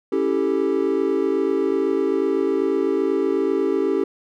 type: chord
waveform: triangle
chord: A dominant seventh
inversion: first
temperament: equal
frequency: 277.2 / 329.6 / 392 / 440 Hz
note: C#4 / E4 / G4 / A4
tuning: 0 / 0 / 0 / 0 cents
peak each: -23 / -23 / -19 / -23 dBFS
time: 0.12-4.04 s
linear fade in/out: 5 ms
effects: none